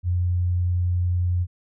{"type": "tone", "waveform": "sine", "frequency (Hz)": 88.9, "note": "F2", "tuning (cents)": 31, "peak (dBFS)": -19, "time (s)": [0.03, 1.47], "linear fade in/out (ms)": 50, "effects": []}